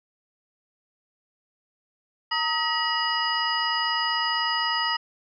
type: tone cluster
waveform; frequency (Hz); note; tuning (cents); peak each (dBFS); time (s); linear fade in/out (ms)
sine; 922 / 1270 / 1915 / 2905 / 4952; A#5 / D#6 / A#6 / F#7 / D#8; -19 / +35 / +46 / -32 / -9; -29; 2.31-4.97; 10
effects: none